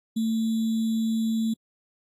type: tone with sample-and-hold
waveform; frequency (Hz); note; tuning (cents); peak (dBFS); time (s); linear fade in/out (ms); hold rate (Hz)
sine; 223.5; A3; +27; -22; 0.16-1.54; 10; 3675
effects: AAC 64 kbps